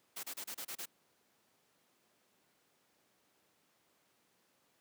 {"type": "noise bursts", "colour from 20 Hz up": "white", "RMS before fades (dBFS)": -43, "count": 7, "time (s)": [0.16, 0.858], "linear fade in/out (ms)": 10, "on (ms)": 74, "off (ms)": 30, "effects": ["pink hiss -73 dBFS RMS until 4.8 s", "high-pass 200 Hz 12 dB/octave"]}